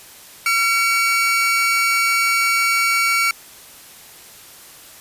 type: tone pair together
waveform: 40% pulse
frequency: 1366 / 2260 Hz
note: F6 / C#7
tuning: -39 / +33 cents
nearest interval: major sixth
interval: 872 cents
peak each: -19 / -16 dBFS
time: 0.46-3.31 s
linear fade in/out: 2 ms
effects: white hiss -42 dBFS RMS until 5 s + resampled to 32000 Hz